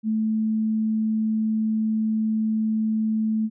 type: tone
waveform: sine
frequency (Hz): 218.7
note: A3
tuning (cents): -10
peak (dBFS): -20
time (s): 0.03-3.5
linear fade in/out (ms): 50
effects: none